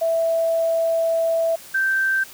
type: tone pair in turn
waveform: sine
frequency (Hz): 659.3 / 1561.8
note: E5 / G6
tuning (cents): 0 / -7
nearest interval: octave + minor third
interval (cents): 1493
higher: second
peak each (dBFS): -17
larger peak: neither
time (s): 0.01-1.56 / 1.74-2.24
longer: first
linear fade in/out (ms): 10
effects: white hiss -42 dBFS RMS until 2.33 s